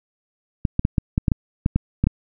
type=clicks; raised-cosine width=5 ms; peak=-5 dBFS; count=11; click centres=0.652 / 0.794 / 0.851 / 0.982 / 1.179 / 1.282 / 1.318 / 1.661 / 1.76 / 2.04 / 2.07 s; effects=none